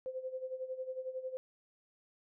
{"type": "tone with tremolo", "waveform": "sine", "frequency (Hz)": 517, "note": "C5", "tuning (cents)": -21, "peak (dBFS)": -35, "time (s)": [0.06, 1.37], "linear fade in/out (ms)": 0, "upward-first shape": "sine", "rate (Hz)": 11, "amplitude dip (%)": 75, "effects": []}